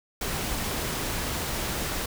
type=noise; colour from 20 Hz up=pink; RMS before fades=-30 dBFS; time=0.21-2.06 s; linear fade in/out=5 ms; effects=none